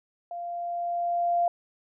sine tone with level ramp, 694 Hz, F5, 11 cents flat, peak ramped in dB -33 to -20 dBFS, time 0.31-1.48 s, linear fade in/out 2 ms, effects none

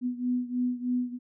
sine beating tone pair, 246.9 / 250.1 Hz, B3 / B3, 0 / +22 cents, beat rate 3.2 Hz, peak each -28 / -31 dBFS, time 0.01-1.19 s, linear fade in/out 50 ms, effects none

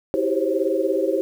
sine tone cluster, 325.3 / 381.7 / 398.5 / 521 / 542 Hz, E4 / G4 / G4 / C5 / C#5, -23 / -46 / +28 / -7 / -39 cents, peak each -25 dBFS, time 0.14-1.21 s, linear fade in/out 0 ms, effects 8-bit

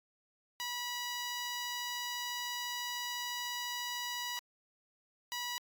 10% pulse tone pair in turn, 974 / 974 Hz, B5 / B5, -24 / -24 cents, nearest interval unison, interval 0 cents, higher neither, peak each -28 dBFS, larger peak neither, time 0.6-4.39 / 5.32-5.58 s, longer first, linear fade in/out 0 ms, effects AAC 64 kbps

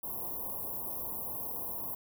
white band-stop noise, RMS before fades -38 dBFS, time 0.03-1.95 s, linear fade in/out 5 ms, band 1100 to 11000 Hz, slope 96 dB/octave, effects none

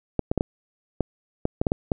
clicks, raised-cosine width 2 ms, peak -8 dBFS, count 10, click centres 0.193 / 0.315 / 0.377 / 0.409 / 1.007 / 1.454 / 1.615 / 1.668 / 1.719 / 1.918 s, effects none

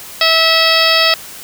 harmonic tone with a mistuned harmonic, 651 Hz, E5, 22 cents flat, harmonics 1 / 2 / 3 / 4 / 5 / 6 / 7 / 8, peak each -17 / -17 / -17 / -17 / -17 / -17 / -17 / -17 dBFS, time 0.21-1.14 s, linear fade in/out 2 ms, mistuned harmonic 6, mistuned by -32 cents, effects white hiss -32 dBFS RMS until 1.43 s

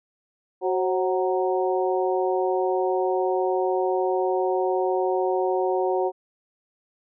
harmonic tone with a mistuned harmonic, 186 Hz, F#3, 9 cents sharp, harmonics 2 / 3 / 4 / 5, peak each -23 / -27 / -27 / -31 dBFS, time 0.61-6.12 s, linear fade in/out 50 ms, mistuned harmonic 3, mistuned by -61 cents, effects none

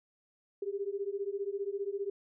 sine beating tone pair, 392 / 407 Hz, G4 / G#4, 0 / -35 cents, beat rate 15 Hz, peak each -36 / -36 dBFS, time 0.62-2.1 s, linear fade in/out 5 ms, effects none

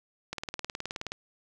click train, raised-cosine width 0.2 ms, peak -17 dBFS, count 16, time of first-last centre 0.33-1.119 s, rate 19 Hz, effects none

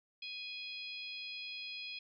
harmonic tone, 830.6 Hz, G#5, in tune, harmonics 3 / 4 / 5 / 6, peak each -45 / -47 / -49 / -51 dBFS, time 0.22-1.99 s, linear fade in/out 5 ms, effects none

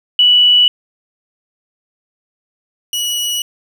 sine / sawtooth tone pair in turn, 2952 / 2927 Hz, F#7 / F#7, -5 / -19 cents, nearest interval unison, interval 14 cents, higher first, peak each -6 / -13 dBFS, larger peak first, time 0.19-0.68 / 2.93-3.42 s, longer neither, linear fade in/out 2 ms, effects 7-bit

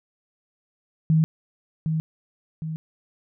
sine tone with echo, 158.7 Hz, D#3, 35 cents sharp, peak -15 dBFS, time 1.1-1.24 s, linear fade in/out 0 ms, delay 760 ms, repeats 2, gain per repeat -6 dB, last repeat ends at 2.76 s, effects none

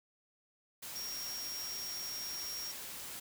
sine tone in noise, 5588 Hz, F8, in tune, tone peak -40 dBFS, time 0.95-2.72 s, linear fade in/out 10 ms, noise white, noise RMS -45 dBFS, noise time 0.82-3.2 s, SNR +2 dB, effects none

